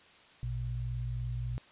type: tone pair together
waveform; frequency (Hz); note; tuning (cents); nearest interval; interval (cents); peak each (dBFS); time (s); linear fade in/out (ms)
sine; 56.73 / 120.2; A#1 / B2; -46 / -46; octave + minor second; 1300; -37 / -34; 0.43-1.58; 0
effects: white hiss -58 dBFS RMS until 1.71 s + resampled to 8000 Hz